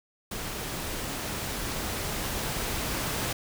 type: noise with level ramp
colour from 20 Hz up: pink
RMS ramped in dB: -35 to -30 dBFS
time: 0.31-3.33 s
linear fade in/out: 5 ms
effects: none